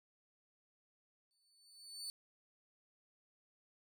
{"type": "tone with exponential growth", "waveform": "30% pulse", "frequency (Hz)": 4497, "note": "C#8", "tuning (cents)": 24, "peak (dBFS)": -38, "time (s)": [1.31, 2.1], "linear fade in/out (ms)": 0, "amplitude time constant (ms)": 170, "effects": []}